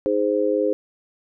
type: harmonic tone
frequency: 103.83 Hz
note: G#2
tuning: in tune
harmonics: 3 / 4 / 5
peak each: -24 / -22 / -21 dBFS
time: 0.06-0.73 s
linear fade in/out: 0 ms
effects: none